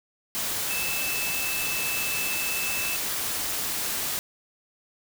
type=tone in noise; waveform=sine; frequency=2628 Hz; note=E7; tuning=6 cents flat; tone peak=-30 dBFS; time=0.7-2.96 s; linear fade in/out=0 ms; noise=white; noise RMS=-29 dBFS; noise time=0.35-4.19 s; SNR=-4 dB; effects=none